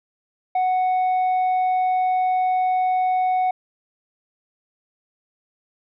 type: tone with tanh clipping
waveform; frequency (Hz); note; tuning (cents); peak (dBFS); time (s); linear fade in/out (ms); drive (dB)
sine; 740; F#5; 0; -18; 0.55-3.51; 5; 3
effects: none